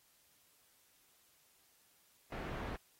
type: low-pass noise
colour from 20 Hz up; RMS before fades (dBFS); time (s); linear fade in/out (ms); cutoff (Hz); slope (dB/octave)
pink; -43; 2.32-2.76; 2; 2000; 12
effects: white hiss -70 dBFS RMS until 2.99 s + AAC 48 kbps